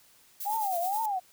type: noise with tremolo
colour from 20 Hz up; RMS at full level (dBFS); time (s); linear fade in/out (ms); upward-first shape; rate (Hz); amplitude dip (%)
violet; -36; 0.4-1.06; 5; sine; 9.4; 50
type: tone with vibrato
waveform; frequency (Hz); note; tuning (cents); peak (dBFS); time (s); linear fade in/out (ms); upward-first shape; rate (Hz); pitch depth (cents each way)
sine; 784; G5; 0; -27; 0.45-1.2; 20; triangle; 2.2; 270
effects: white hiss -60 dBFS RMS until 1.32 s